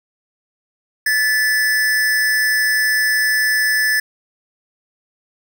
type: tone pair together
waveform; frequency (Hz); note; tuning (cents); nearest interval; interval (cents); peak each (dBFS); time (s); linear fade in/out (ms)
square; 1739 / 1971.8; A6 / B6; -21 / -3; major second; 218; -15 / -26; 1.06-4; 5
effects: 9-bit